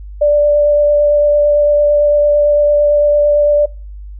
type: tone with vibrato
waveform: sine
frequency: 587.3 Hz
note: D5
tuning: in tune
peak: -7 dBFS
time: 0.21-3.66 s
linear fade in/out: 10 ms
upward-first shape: sine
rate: 8.9 Hz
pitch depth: 9 cents each way
effects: noise-tail reverb RT60 0.4 s tail -25 dB re dry + added 50 Hz sine -27 dBFS peak until 4.19 s